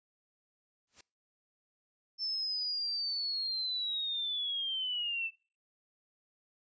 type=noise with exponential growth; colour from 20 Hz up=white; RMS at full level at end=-48 dBFS; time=0.87-1.01 s; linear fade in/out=5 ms; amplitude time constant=29 ms
type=linear sweep; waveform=sine; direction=down; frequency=5330 to 2637 Hz; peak=-32 dBFS; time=2.18-5.31 s; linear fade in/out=50 ms
effects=noise-tail reverb RT60 0.4 s tail -26 dB re dry + resampled to 16000 Hz